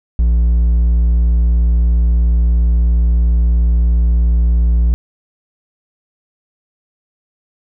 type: tone with hard clipping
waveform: sine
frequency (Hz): 58.5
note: A#1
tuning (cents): +7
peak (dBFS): -10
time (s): 0.19-4.94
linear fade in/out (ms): 0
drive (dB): 3
effects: none